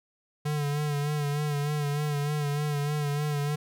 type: tone with vibrato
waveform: square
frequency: 146.83 Hz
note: D3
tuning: in tune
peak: -27 dBFS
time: 0.45-3.56 s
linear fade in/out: 10 ms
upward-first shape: sine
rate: 3.3 Hz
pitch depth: 42 cents each way
effects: none